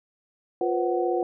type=tone cluster; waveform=sine; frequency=351.9 / 487.7 / 523 / 745 Hz; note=F4 / B4 / C5 / F#5; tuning=+13 / -22 / -1 / +12 cents; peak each=-25 / -28 / -32 / -28 dBFS; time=0.61-1.23 s; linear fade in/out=2 ms; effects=none